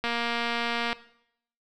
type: click train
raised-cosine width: 0.3 ms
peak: -13 dBFS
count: 210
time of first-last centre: 0.04-0.929 s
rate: 235 Hz
effects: noise-tail reverb RT60 0.7 s tail -17 dB re dry